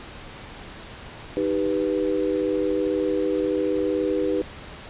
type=chord; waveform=sine; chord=Eb augmented; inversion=none; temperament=equal; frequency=311.1 / 392 / 493.9 Hz; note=Eb4 / G4 / B4; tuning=0 / 0 / 0 cents; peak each=-25 dBFS; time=1.37-4.42 s; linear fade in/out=0 ms; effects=pink hiss -40 dBFS RMS until 4.89 s + resampled to 8000 Hz